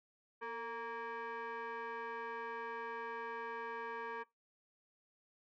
sine tone with frequency modulation, 240 Hz, B3, 49 cents flat, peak -39 dBFS, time 0.41-4.24 s, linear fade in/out 20 ms, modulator 695 Hz, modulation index 2.2, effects noise-tail reverb RT60 0.2 s tail -23 dB re dry + tanh soft clip ceiling -37 dBFS

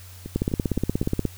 two click trains, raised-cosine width 3 ms, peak -20 / -9 dBFS, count 4 / 16, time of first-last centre 0.26-1.029 / 0.36-1.253 s, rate 3.9 / 16.8 Hz, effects added 91 Hz sine -42 dBFS peak until 1.37 s + white hiss -48 dBFS RMS until 1.37 s

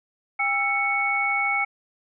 sine tone cluster, 802 / 1330 / 2217 Hz, G5 / E6 / C#7, +39 / +15 / 0 cents, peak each -27 / -30 / -22 dBFS, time 0.39-1.65 s, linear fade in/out 10 ms, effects none

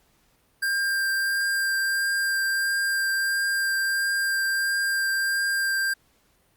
square tone with vibrato, 1591 Hz, G6, 25 cents sharp, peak -23 dBFS, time 0.62-5.94 s, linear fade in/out 10 ms, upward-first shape triangle, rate 1.5 Hz, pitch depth 12 cents each way, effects pink hiss -64 dBFS RMS until 6.56 s + Opus 48 kbps

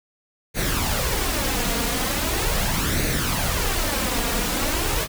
pink noise with flanger, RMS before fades -23 dBFS, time 0.54-5.08 s, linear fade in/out 50 ms, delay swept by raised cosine 0.47 to 4.27 ms, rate 0.4 Hz, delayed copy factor +0.55, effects none

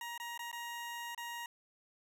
20% pulse tone with dropouts, 945 Hz, A#5, 23 cents sharp, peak -36 dBFS, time 0.01-1.46 s, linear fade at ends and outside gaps 2 ms, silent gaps 0.178-0.199 / 0.377-0.392 / 0.515-0.528 / 1.148-1.177 s, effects none

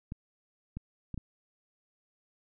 clicks, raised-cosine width 5 ms, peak -25 dBFS, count 4, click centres 0.121 / 0.77 / 1.143 / 1.177 s, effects none

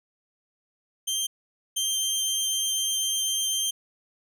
20% pulse tone pair in turn, 3152 / 3152 Hz, G7 / G7, +9 / +9 cents, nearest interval unison, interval 0 cents, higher neither, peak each -20 / -19 dBFS, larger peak second, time 1.07-1.27 / 1.76-3.71 s, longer second, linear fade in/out 10 ms, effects none

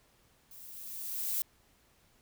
violet noise with level ramp, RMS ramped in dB -52 to -31 dBFS, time 0.51-1.42 s, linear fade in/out 2 ms, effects pink hiss -67 dBFS RMS until 2.21 s

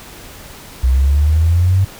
sine exponential sweep, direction up, 62 to 98 Hz, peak -9 dBFS, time 0.83-1.85 s, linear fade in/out 10 ms, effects pink hiss -36 dBFS RMS until 1.99 s

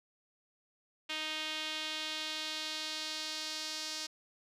sawtooth tone with band-pass filter sweep, 311.1 Hz, D#4, in tune, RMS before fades -39 dBFS, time 1.09-4.07 s, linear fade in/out 10 ms, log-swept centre 3100 to 5000 Hz, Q 2.2, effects none

